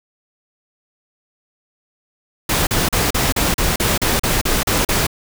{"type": "noise bursts", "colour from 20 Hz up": "pink", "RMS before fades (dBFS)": -17, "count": 12, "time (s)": [2.49, 5.068], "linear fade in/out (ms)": 5, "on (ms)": 180, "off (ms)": 38, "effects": []}